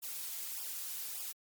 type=noise with flanger; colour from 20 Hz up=blue; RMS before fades=-41 dBFS; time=0.02-1.33 s; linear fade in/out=20 ms; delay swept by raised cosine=0.48 to 5.18 ms; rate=1.7 Hz; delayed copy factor=-0.75; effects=MP3 96 kbps